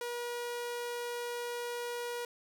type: tone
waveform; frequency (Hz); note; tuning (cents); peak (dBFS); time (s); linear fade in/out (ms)
sawtooth; 480.4; B4; -48; -32; 0.01-2.25; 2
effects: none